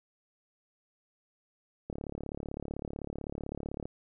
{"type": "click train", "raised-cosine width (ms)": 2, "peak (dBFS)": -24, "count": 71, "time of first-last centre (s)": [1.9, 3.855], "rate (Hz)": 35.8, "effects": []}